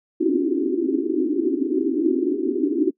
white band-pass noise, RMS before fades -21 dBFS, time 0.2-2.91 s, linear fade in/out 10 ms, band 260 to 380 Hz, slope 96 dB/octave, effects noise-tail reverb RT60 0.1 s tail -23 dB re dry

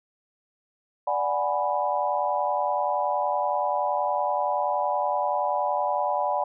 sine chord, G# half-diminished seventh, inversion second, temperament equal, 587.3 / 740 / 830.6 / 987.8 Hz, D5 / F#5 / G#5 / B5, 0 / 0 / 0 / 0 cents, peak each -28 dBFS, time 1.07-6.44 s, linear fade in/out 5 ms, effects none

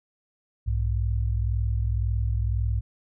sine tone pair together, 61.48 / 103.4 Hz, B1 / G#2, -7 / -7 cents, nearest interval major sixth, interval 900 cents, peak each -24 / -26 dBFS, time 0.66-2.81 s, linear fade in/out 20 ms, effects none

